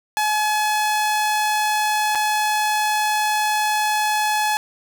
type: tone with dropouts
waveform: sawtooth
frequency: 850 Hz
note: G#5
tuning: 40 cents sharp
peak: -14 dBFS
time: 0.17-4.57 s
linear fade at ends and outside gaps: 0 ms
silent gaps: 2.15-2.155 s
effects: none